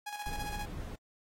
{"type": "tone with tremolo", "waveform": "sawtooth", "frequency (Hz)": 830.6, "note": "G#5", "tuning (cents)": 0, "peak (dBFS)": -33, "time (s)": [0.06, 0.66], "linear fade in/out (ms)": 10, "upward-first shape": "square", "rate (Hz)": 15, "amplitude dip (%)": 50}
{"type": "noise", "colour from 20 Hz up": "brown", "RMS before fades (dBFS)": -40, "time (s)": [0.26, 0.96], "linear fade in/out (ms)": 10}
{"effects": ["AAC 48 kbps"]}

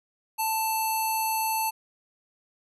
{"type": "tone with low-pass filter", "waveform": "square", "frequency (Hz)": 883, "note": "A5", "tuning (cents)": 6, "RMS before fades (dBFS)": -27, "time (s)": [0.38, 1.71], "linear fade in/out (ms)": 20, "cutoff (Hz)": 11000, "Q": 8.5, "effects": []}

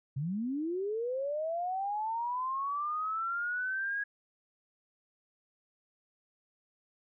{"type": "linear sweep", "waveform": "sine", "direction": "up", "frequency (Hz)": [127.1, 1661.2], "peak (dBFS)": -31, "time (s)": [0.16, 4.04], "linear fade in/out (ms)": 10, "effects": []}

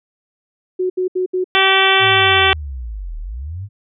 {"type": "tone bursts", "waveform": "sine", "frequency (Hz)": 368.2, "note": "F#4", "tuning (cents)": -8, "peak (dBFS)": -15, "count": 4, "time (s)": [0.79, 1.443], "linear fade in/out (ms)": 10, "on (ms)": 110, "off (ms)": 71}
{"type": "harmonic tone", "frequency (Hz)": 384.9, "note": "G4", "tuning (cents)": -32, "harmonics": [1, 2, 3, 4, 5, 6, 7, 8, 9], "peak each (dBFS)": [-19, -19, -19, -19, -19, -19, -19, -19, -19], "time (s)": [1.55, 2.53], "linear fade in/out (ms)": 0}
{"type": "linear two-way sweep", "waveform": "sine", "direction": "down then up", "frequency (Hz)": [115.3, 36.1, 106.1], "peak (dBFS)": -24, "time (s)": [1.99, 3.69], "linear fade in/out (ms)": 50, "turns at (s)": 3.19}
{"effects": []}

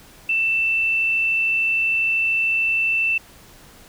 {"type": "tone", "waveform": "sine", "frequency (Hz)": 2667, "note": "E7", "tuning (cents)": 20, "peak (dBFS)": -17, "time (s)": [0.29, 3.18], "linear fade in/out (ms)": 5, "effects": ["pink hiss -47 dBFS RMS until 3.88 s"]}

